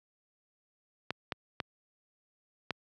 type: clicks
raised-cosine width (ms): 0.3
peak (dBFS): -16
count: 4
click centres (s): 1.106 / 1.322 / 1.602 / 2.707
effects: high-pass 100 Hz 12 dB/octave